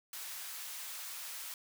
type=high-pass noise; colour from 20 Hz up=white; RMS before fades=-44 dBFS; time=0.13-1.54 s; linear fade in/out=2 ms; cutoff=900 Hz; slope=12 dB/octave; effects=none